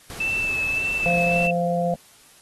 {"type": "noise", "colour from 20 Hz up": "pink", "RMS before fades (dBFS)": -37, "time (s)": [0.1, 1.47], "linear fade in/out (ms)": 0}
{"type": "tone with vibrato", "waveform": "sine", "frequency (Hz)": 2637, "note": "E7", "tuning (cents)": 0, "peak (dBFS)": -21, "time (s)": [0.2, 1.51], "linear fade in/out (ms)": 5, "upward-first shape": "sine", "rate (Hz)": 1.8, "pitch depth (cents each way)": 20}
{"type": "harmonic tone", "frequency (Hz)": 173.3, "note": "F3", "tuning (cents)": -13, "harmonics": [1, 3, 4], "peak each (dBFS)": [-24, -24, -24], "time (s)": [1.06, 1.94], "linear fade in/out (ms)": 0}
{"effects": ["white hiss -52 dBFS RMS until 2.41 s", "AAC 32 kbps"]}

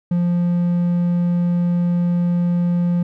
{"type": "tone", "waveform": "triangle", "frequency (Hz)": 174.61, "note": "F3", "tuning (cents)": 0, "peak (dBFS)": -13, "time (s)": [0.11, 3.03], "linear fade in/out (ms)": 5, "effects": []}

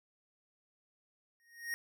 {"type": "tone with exponential growth", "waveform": "square", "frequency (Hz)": 1864.7, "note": "A#6", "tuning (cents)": 0, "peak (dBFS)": -33, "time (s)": [1.4, 1.74], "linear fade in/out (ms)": 0, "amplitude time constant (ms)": 73, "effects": []}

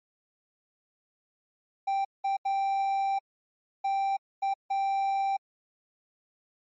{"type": "tone bursts at uneven times", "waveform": "triangle", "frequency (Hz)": 784, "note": "G5", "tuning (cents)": 0, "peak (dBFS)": -23, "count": 6, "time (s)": [[1.87, 2.05], [2.24, 2.37], [2.45, 3.19], [3.84, 4.17], [4.42, 4.54], [4.7, 5.37]], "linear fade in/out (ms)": 10, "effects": ["MP3 32 kbps"]}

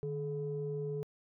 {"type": "tone pair together", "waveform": "sine", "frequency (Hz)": [150.9, 426.8], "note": ["D3", "G#4"], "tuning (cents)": [47, 47], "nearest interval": "octave + tritone", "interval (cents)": 1800, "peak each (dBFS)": [-37, -36], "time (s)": [0.03, 1.03], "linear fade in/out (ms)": 0, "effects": ["tanh soft clip ceiling -27 dBFS"]}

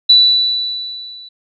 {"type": "tone with level ramp", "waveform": "sine", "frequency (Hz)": 3961, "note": "B7", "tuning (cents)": 4, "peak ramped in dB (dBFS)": [-3, -33], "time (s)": [0.09, 1.29], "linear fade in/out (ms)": 10, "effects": []}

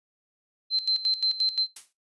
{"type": "tone with tremolo", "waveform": "sine", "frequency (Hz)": 4100, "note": "C8", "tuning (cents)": -36, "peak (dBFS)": -21, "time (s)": [0.7, 1.67], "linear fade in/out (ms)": 50, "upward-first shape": "square", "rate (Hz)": 5.7, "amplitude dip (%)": 80}
{"type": "noise with exponential decay", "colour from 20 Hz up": "blue", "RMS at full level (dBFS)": -34, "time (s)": [1.76, 1.93], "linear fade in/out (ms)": 5, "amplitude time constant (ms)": 36}
{"effects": ["noise-tail reverb RT60 0.2 s tail -18 dB re dry", "resampled to 24000 Hz"]}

